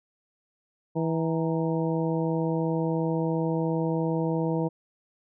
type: harmonic tone with a mistuned harmonic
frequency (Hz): 162.9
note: E3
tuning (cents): -20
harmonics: 1 / 2 / 3 / 4 / 5 / 6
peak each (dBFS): -27 / -29 / -30 / -36 / -40 / -37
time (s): 0.95-4.69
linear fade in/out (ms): 20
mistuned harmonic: 6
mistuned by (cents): -88
effects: none